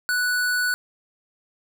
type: tone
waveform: square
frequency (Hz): 1480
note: F#6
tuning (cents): 0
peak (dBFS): -21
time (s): 0.09-0.74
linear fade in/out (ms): 0
effects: none